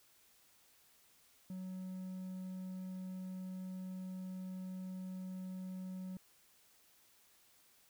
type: tone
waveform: triangle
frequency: 185.9 Hz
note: F#3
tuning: 8 cents sharp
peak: -40 dBFS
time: 1.5-6.17 s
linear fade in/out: 2 ms
effects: white hiss -68 dBFS RMS until 7.89 s